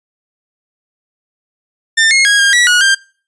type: tone with pitch steps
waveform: sawtooth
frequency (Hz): 1798 / 2155 / 1644 / 1612 / 1937 / 1454 / 1587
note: A6 / C#7 / G#6 / G6 / B6 / F#6 / G6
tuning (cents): +37 / -49 / -18 / +48 / -34 / -31 / +21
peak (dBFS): -4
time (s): 1.97-2.95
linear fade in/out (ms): 10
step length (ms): 140
effects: noise-tail reverb RT60 0.4 s tail -23 dB re dry + resampled to 22050 Hz